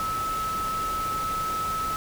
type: tone in noise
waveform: sine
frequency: 1300 Hz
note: E6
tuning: 24 cents flat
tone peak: -26 dBFS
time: 0-1.96 s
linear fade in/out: 0 ms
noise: pink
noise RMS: -36 dBFS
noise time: 0-1.96 s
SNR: +7 dB
effects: none